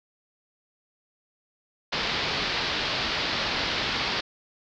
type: low-pass noise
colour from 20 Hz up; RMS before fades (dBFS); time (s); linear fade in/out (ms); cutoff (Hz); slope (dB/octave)
white; -28; 1.92-4.21; 10; 4800; 48
effects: none